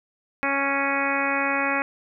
harmonic tone, 277.2 Hz, C#4, in tune, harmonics 1 / 2 / 3 / 4 / 5 / 6 / 7 / 8 / 9, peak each -30 / -30 / -30 / -30 / -30 / -30 / -30 / -30 / -30 dBFS, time 0.43-1.82 s, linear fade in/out 0 ms, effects none

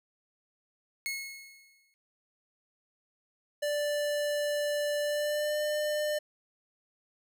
sawtooth tone with exponential decay, 2177 Hz, C#7, 32 cents flat, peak -27 dBFS, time 1.06-1.94 s, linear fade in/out 0 ms, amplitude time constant 190 ms
square tone with pitch glide, 587.3 to 600.7 Hz, D5 to D5, 0 to +39 cents, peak -29 dBFS, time 3.62-6.19 s, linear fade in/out 10 ms, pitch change +39 cents, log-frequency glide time 5.01-5.59 s
effects none

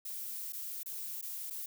violet noise with dropouts, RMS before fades -41 dBFS, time 0.05-1.66 s, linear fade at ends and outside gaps 5 ms, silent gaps 0.524-0.531 / 0.832-0.859 / 1.214-1.225 / 1.501-1.506 s, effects none

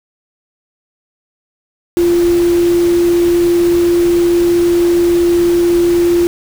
sine tone in noise, 345.8 Hz, F4, 17 cents flat, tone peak -8 dBFS, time 1.97-6.27 s, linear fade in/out 0 ms, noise pink, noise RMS -26 dBFS, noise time 1.97-6.27 s, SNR +15 dB, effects none

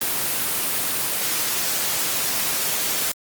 white noise, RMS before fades -23 dBFS, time 0.01-3.12 s, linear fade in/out 5 ms, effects high-pass 100 Hz 12 dB/octave + Opus 24 kbps

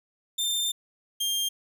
sawtooth tone pair in turn, 3592 / 3200 Hz, A7 / G7, +35 / +35 cents, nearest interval major second, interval 200 cents, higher first, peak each -22 dBFS, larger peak neither, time 0.38-0.72 / 1.2-1.49 s, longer first, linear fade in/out 10 ms, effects none

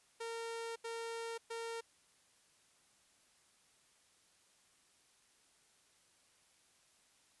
sawtooth tone bursts at uneven times, 459.5 Hz, A#4, 25 cents flat, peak -37 dBFS, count 3, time 0.2-0.76 / 0.84-1.38 / 1.5-1.81 s, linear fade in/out 10 ms, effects white hiss -70 dBFS RMS until 7.4 s + resampled to 24000 Hz

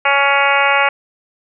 harmonic tone, 279.6 Hz, C#4, 15 cents sharp, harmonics 2 / 3 / 4 / 5 / 6 / 7 / 8 / 9 / 10, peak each -20 / -17 / -19 / -18 / -23 / -21 / -18 / -21 / -23 dBFS, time 0.05-0.89 s, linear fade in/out 5 ms, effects none

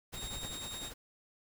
pink noise with tremolo, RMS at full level -43 dBFS, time 0.12-0.94 s, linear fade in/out 20 ms, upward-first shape triangle, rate 10 Hz, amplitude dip 70%
25% pulse tone, 3729 Hz, A#7, in tune, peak -38 dBFS, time 0.13-0.92 s, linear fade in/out 50 ms
brown noise bursts, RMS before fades -44 dBFS, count 6, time 0.17-0.522 s, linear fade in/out 5 ms, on 32 ms, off 32 ms
effects none

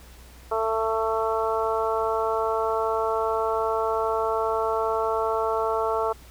harmonic tone, 222.5 Hz, A3, 20 cents sharp, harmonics 2 / 3 / 4 / 5 / 6, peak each -26 / -28 / -29 / -30 / -31 dBFS, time 0.51-6.13 s, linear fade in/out 10 ms, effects added 61 Hz sine -46 dBFS peak until 6.3 s + pink hiss -51 dBFS RMS until 6.3 s

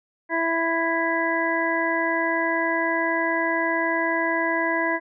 harmonic tone, 330.8 Hz, E4, 6 cents sharp, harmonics 1 / 2 / 3 / 5 / 6, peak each -27 / -27 / -27 / -27 / -27 dBFS, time 0.29-5 s, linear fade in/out 50 ms, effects none

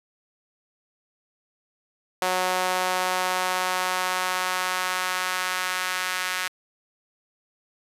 sawtooth tone with high-pass filter sweep, 183.7 Hz, F#3, 12 cents flat, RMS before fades -26 dBFS, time 2.22-6.48 s, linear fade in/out 2 ms, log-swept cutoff 670 to 1600 Hz, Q 1.3, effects resampled to 32000 Hz

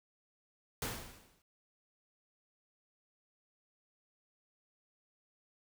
pink noise with exponential decay, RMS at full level -35 dBFS, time 0.82-1.42 s, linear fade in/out 2 ms, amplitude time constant 130 ms, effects none

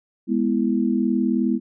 sine chord, E major, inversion first, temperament equal, 207.7 / 246.9 / 329.6 Hz, G#3 / B3 / E4, 0 / 0 / 0 cents, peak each -22 / -21 / -24 dBFS, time 0.27-1.6 s, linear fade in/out 50 ms, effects none

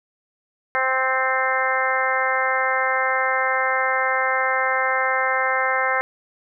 harmonic tone with a mistuned harmonic, 261.6 Hz, C4, in tune, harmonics 2 / 3 / 4 / 5 / 6 / 7 / 8, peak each -26 / -26 / -26 / -26 / -26 / -26 / -26 dBFS, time 0.75-6.01 s, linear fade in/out 0 ms, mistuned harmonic 7, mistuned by -17 cents, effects none

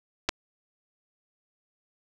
clicks, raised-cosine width 0.2 ms, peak -8 dBFS, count 2, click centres 0.289 / 0.292 s, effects none

